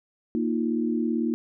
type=chord; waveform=sine; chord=Bb suspended fourth; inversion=none; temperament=equal; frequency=233.1 / 311.1 / 349.2 Hz; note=Bb3 / Eb4 / F4; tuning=0 / 0 / 0 cents; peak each=-25 / -28 / -30 dBFS; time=0.35-1.34 s; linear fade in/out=0 ms; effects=none